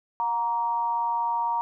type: tone with amplitude modulation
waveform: sine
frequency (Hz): 937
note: A#5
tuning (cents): +9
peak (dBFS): -20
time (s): 0.2-1.61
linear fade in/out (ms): 0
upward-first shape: sine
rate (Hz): 216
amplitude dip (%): 65
effects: none